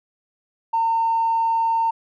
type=tone with tanh clipping; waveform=triangle; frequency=910 Hz; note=A#5; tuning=42 cents flat; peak=-17 dBFS; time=0.73-1.91 s; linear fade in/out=10 ms; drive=4 dB; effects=none